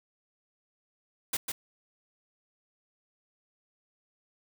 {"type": "noise with echo", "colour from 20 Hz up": "white", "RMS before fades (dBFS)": -30, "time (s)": [1.33, 1.37], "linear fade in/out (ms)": 5, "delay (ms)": 150, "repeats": 1, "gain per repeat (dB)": -4, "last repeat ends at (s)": 1.52, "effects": []}